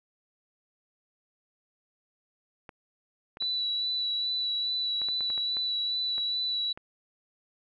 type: clicks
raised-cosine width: 0.5 ms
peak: -28 dBFS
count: 11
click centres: 2.692 / 3.371 / 3.423 / 5.017 / 5.086 / 5.208 / 5.302 / 5.378 / 5.569 / 6.181 / 6.775 s
type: tone with vibrato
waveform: sine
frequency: 3948 Hz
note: B7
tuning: 1 cent flat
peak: -27 dBFS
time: 3.4-6.73 s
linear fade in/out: 10 ms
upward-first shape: sine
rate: 2.4 Hz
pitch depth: 17 cents each way
effects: none